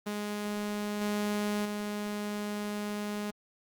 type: tone with level steps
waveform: sawtooth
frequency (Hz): 207.7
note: G#3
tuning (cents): 0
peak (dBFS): -28 / -25 / -29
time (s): 0.06-3.31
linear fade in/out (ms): 10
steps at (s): 1.01 / 1.65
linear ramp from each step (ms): 5
effects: Opus 32 kbps